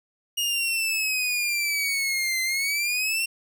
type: exponential two-way sweep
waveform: sawtooth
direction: down then up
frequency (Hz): 2866 to 2059 to 2742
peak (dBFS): -20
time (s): 0.37-3.26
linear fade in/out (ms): 10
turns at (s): 2.42
effects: none